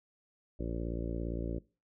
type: harmonic tone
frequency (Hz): 57.5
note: A#1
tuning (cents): -23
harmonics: 1 / 2 / 3 / 4 / 5 / 6 / 7 / 8 / 9 / 10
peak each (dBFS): -37 / -43 / -43 / -45 / -42 / -43 / -49 / -49 / -49 / -49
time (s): 0.59-1.59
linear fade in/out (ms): 10
effects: noise-tail reverb RT60 0.3 s tail -20 dB re dry